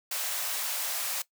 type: high-pass noise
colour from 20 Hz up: white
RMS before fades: -32 dBFS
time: 0.11-1.22 s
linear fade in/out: 5 ms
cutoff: 520 Hz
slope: 48 dB/octave
effects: noise-tail reverb RT60 0.1 s tail -18 dB re dry